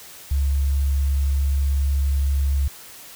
sine tone, 69.4 Hz, C#2, 3 cents sharp, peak -17 dBFS, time 0.31-2.68 s, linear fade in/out 5 ms, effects white hiss -42 dBFS RMS until 3.15 s

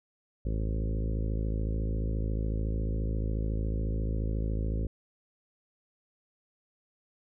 harmonic tone with a mistuned harmonic, 54.1 Hz, A1, 29 cents flat, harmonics 1 / 2 / 3 / 4 / 5 / 6 / 7 / 8 / 9 / 10, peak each -29 / -35 / -39 / -41 / -43 / -45 / -46 / -47 / -48 / -49 dBFS, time 0.45-4.87 s, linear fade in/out 5 ms, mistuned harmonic 1, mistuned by +32 cents, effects none

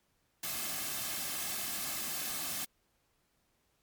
white noise with comb filter, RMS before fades -37 dBFS, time 0.43-2.65 s, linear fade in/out 5 ms, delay 2.1 ms, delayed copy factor -0.55, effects pink hiss -75 dBFS RMS until 3.82 s + MP3 96 kbps

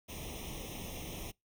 pink noise with comb filter, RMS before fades -43 dBFS, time 0.08-1.32 s, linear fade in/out 20 ms, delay 0.33 ms, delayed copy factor +0.95, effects noise-tail reverb RT60 0.2 s tail -26 dB re dry

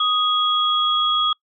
sine tone pair together, 1244.5 / 3322 Hz, D#6 / G#7, 0 / 0 cents, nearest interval octave + perfect fourth, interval 1700 cents, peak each -19 dBFS, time 0-1.33 s, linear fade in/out 5 ms, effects noise-tail reverb RT60 0.1 s tail -26 dB re dry

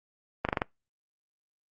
slowing click train, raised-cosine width 0.5 ms, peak -11 dBFS, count 5, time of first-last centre 0.45-0.619 s, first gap 38 ms, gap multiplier 1.07, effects noise-tail reverb RT60 0.2 s tail -25 dB re dry + Opus 48 kbps

